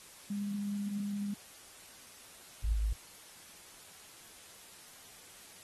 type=tone pair in turn; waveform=sine; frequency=202.9 / 53.22 Hz; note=G#3 / G#1; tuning=-40 / +43 cents; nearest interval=octave + major seventh; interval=2317 cents; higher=first; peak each=-33 / -28 dBFS; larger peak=second; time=0.3-1.34 / 2.64-2.93 s; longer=first; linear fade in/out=5 ms; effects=white hiss -54 dBFS RMS until 5.63 s + AAC 32 kbps